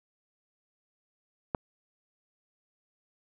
click, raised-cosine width 1 ms, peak -14 dBFS, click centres 1.548 s, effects none

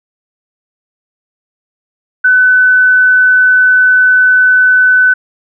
sine tone, 1505 Hz, F#6, 29 cents sharp, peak -4 dBFS, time 2.24-5.14 s, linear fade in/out 10 ms, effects none

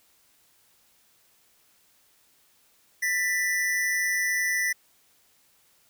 square tone pair together, 1786.8 / 1975.5 Hz, A6 / B6, +26 / 0 cents, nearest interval major second, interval 174 cents, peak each -32 / -25 dBFS, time 3.02-4.73 s, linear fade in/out 10 ms, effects white hiss -63 dBFS RMS until 5.89 s

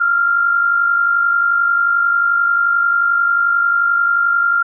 sine tone pair together, 1344.7 / 1396 Hz, E6 / F6, +34 / -1 cents, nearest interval minor second, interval 65 cents, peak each -21 / -12 dBFS, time 0-4.63 s, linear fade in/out 10 ms, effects none

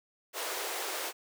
pink high-pass noise, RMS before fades -36 dBFS, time 0.33-1.13 s, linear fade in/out 50 ms, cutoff 360 Hz, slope 48 dB/octave, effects none

